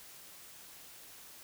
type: silence
effects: white hiss -53 dBFS RMS until 1.43 s